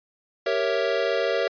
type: chord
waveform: square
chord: G diminished seventh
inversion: none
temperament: equal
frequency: 392 / 466.2 / 554.4 / 659.3 Hz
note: G4 / Bb4 / Db5 / Fb5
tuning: 0 / 0 / 0 / 0 cents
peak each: -30 / -27 / -27 / -29 dBFS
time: 0.46-1.48 s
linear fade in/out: 5 ms
effects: resampled to 11025 Hz